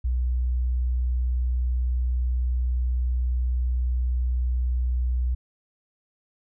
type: tone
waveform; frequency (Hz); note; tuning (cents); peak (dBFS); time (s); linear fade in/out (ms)
sine; 61.8; B1; +2; -21; 0.04-5.35; 10
effects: none